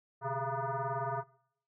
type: tone with frequency modulation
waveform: sine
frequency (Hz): 126.8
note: B2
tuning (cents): +46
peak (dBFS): -32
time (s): 0.21-1.24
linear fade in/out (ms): 50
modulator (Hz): 272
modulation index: 4.3
effects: noise-tail reverb RT60 0.7 s tail -23 dB re dry